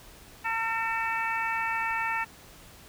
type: harmonic tone with a mistuned harmonic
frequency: 452.7 Hz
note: A4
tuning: 49 cents sharp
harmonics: 2 / 3 / 4 / 5 / 6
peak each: -31 / -34 / -32 / -36 / -35 dBFS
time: 0.44-2.25 s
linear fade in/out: 20 ms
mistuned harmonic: 6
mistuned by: -49 cents
effects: pink hiss -51 dBFS RMS until 2.88 s